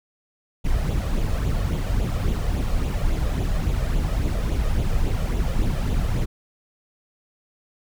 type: noise with flanger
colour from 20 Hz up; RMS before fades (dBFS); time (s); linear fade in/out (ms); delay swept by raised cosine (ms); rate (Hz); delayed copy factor
brown; -22; 0.64-6.26; 20; 0.28 to 1.68; 3.6; +0.55
effects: none